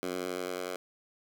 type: tone with high-pass filter sweep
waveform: 10% pulse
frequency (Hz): 90.9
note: F#2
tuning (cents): -30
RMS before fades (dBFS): -36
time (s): 0.03-0.76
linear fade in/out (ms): 0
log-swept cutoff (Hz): 290 to 510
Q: 1.2
effects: none

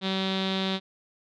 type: tone with low-pass filter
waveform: sawtooth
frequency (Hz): 190.8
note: G3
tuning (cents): -47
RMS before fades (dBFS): -28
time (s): 0.01-0.8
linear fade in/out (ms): 50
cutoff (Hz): 3700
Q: 6.7
effects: none

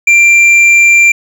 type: tone with hard clipping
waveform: sine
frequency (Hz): 2368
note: D7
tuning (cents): +14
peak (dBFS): -4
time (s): 0.07-1.12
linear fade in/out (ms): 5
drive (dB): 5
effects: none

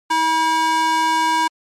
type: tone with high-pass filter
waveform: square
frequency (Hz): 321.7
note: E4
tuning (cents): -42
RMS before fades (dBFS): -17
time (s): 0.1-1.48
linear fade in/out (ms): 10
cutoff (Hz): 790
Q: 2.8
effects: low-pass 9000 Hz 12 dB/octave + MP3 64 kbps

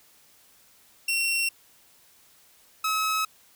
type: tone pair in turn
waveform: sawtooth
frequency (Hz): 2727 / 1284.7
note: F7 / E6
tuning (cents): -42 / -45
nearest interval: octave + minor second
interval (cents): 1303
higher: first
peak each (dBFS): -20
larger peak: neither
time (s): 1.08-1.49 / 2.84-3.25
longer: neither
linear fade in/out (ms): 5
effects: white hiss -58 dBFS RMS until 3.55 s

